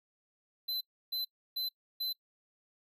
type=tone bursts; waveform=square; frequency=4044 Hz; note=B7; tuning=40 cents sharp; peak=-33 dBFS; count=4; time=0.68-2.13 s; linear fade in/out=10 ms; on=130 ms; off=310 ms; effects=noise-tail reverb RT60 0.1 s tail -25 dB re dry